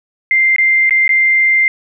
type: tone with dropouts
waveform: sine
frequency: 2093 Hz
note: C7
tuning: in tune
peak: -8 dBFS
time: 0.31-1.68 s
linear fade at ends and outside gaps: 1 ms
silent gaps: 0.562-0.583 / 0.895-0.908 / 1.078-1.092 s
effects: none